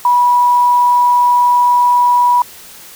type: tone with quantisation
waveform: sine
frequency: 976 Hz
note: B5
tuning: 21 cents flat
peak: -7 dBFS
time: 0.05-2.42 s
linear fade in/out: 2 ms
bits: 6
effects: white hiss -36 dBFS RMS until 2.95 s